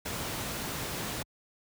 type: noise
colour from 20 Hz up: pink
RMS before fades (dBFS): -35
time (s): 0.05-1.23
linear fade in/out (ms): 10
effects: high-pass 60 Hz 12 dB/octave